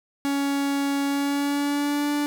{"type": "tone with pitch glide", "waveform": "45% pulse", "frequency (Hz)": [280, 291.9], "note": ["C#4", "D4"], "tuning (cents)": [18, -10], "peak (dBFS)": -22, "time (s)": [0.25, 2.26], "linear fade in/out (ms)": 0, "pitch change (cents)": 72, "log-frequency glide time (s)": [1.06, 2.13], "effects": []}